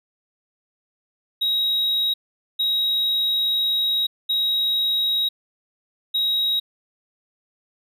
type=tone bursts at uneven times; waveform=triangle; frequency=3811 Hz; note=A#7; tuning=38 cents sharp; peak=-17 dBFS; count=4; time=1.41-2.14 / 2.59-4.07 / 4.29-5.29 / 6.14-6.6 s; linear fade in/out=10 ms; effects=none